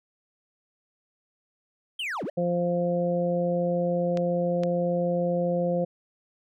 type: linear two-way sweep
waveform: triangle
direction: down then up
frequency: 3232 to 146.83 to 655 Hz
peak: -27 dBFS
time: 1.99-2.3 s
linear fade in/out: 5 ms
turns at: 2.24 s
type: harmonic tone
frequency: 174.61 Hz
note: F3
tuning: in tune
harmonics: 1 / 2 / 3 / 4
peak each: -27 / -34 / -25 / -35 dBFS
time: 2.37-5.85 s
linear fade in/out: 10 ms
type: clicks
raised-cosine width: 0.2 ms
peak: -19 dBFS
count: 2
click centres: 4.173 / 4.635 s
effects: none